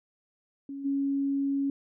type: tone with level steps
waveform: sine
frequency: 277.2 Hz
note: C#4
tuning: in tune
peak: -35 / -25 dBFS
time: 0.69-1.7 s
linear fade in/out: 2 ms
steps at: 0.84 s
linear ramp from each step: 20 ms
effects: none